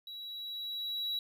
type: tone with level ramp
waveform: triangle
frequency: 3896 Hz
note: B7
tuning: 24 cents flat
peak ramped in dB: -41 to -30 dBFS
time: 0.07-1.19 s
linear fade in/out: 2 ms
effects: none